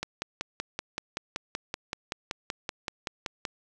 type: click train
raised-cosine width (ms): 0.2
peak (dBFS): -14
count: 19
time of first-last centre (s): 0.03-3.452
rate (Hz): 5.26
effects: none